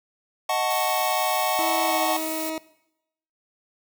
square chord, D# half-diminished seventh, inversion none, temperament equal, 622.3 / 740 / 880 / 1108.7 Hz, D#5 / F#5 / A5 / C#6, 0 / 0 / 0 / 0 cents, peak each -29 / -26 / -29 / -29 dBFS, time 0.49-2.17 s, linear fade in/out 5 ms
blue noise, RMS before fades -33 dBFS, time 0.7-2.5 s, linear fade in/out 5 ms
20% pulse tone with pitch glide, 325.3 to 317.5 Hz, E4 to D#4, -23 to +35 cents, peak -23 dBFS, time 1.59-2.58 s, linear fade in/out 0 ms, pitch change -42 cents, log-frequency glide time 1.86-1.95 s
effects noise-tail reverb RT60 0.8 s tail -19 dB re dry

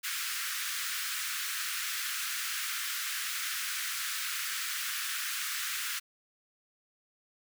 pink high-pass noise, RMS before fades -35 dBFS, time 0.03-6 s, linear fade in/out 20 ms, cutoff 1300 Hz, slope 48 dB/octave, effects none

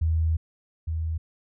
sine tone pair in turn, 80.6 / 80.6 Hz, E2 / E2, -38 / -38 cents, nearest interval unison, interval 0 cents, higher neither, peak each -20 / -25 dBFS, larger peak first, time 0.01-0.37 / 0.87-1.18 s, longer first, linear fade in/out 10 ms, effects none

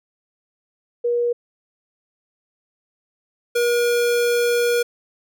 sine / square tone pair in turn, 478.4 / 478.4 Hz, A#4 / A#4, +45 / +45 cents, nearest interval unison, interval 0 cents, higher neither, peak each -17 dBFS, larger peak neither, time 1.04-1.33 / 3.55-4.83 s, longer second, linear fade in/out 10 ms, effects none

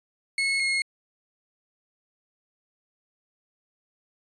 35% pulse tone pair in turn, 2184 / 2159 Hz, C#7 / C#7, -26 / -46 cents, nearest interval unison, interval 20 cents, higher first, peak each -21 dBFS, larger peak neither, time 0.38-0.6 / 0.6-0.82 s, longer neither, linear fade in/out 2 ms, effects resampled to 22050 Hz

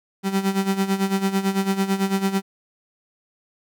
35% pulse tone with tremolo, 194.3 Hz, G3, 15 cents flat, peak -15 dBFS, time 0.23-2.42 s, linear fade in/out 50 ms, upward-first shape sine, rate 9 Hz, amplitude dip 75%, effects none

